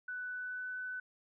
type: tone with pitch glide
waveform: sine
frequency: 1491 to 1502.2 Hz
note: F#6 to F#6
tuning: +13 to +26 cents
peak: -38 dBFS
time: 0.08-1 s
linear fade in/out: 5 ms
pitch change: +13 cents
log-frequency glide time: 0.29-0.74 s
effects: none